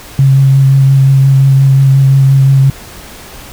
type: tone with vibrato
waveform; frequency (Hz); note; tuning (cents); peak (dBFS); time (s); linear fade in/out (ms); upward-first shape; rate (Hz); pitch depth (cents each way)
sine; 135.5; C#3; -39; -3; 0.19-2.7; 2; triangle; 5.7; 18
effects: pink hiss -31 dBFS RMS until 3.52 s